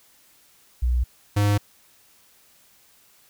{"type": "tone pair in turn", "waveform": ["sine", "square"], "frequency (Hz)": [61, 102.59], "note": ["B1", "G#2"], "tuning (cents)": [-21, -21], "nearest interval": "major sixth", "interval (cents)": 900, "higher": "second", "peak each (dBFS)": -18, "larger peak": "neither", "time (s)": [[0.82, 1.04], [1.36, 1.58]], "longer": "neither", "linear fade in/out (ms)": 10, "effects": ["white hiss -57 dBFS RMS until 3.29 s"]}